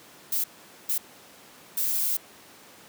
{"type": "noise bursts at uneven times", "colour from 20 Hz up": "violet", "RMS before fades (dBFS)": -26, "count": 3, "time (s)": [[0.32, 0.44], [0.89, 0.98], [1.77, 2.17]], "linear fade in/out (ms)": 5, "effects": ["pink hiss -50 dBFS RMS until 2.88 s", "high-pass 200 Hz 12 dB/octave"]}